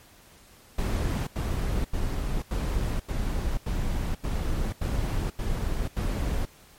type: noise bursts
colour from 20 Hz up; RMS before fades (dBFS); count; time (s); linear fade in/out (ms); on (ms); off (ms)
brown; -27; 10; 0.78-6.454; 5; 490; 86
effects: pink hiss -54 dBFS RMS until 6.78 s + MP3 64 kbps